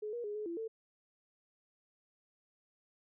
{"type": "tone with pitch steps", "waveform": "sine", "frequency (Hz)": [424.5, 476.5, 415.2, 424.8, 338.6, 447], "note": ["G#4", "A#4", "G#4", "G#4", "E4", "A4"], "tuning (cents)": [38, 38, 0, 39, 46, 27], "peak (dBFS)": -37, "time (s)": [0.02, 0.68], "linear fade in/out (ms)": 10, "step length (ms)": 110, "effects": []}